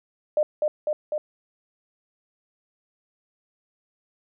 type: tone with echo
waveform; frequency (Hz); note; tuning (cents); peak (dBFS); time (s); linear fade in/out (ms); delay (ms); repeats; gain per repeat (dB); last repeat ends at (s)
sine; 604; D5; +48; -17; 0.37-0.43; 2; 250; 3; -2; 1.18
effects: none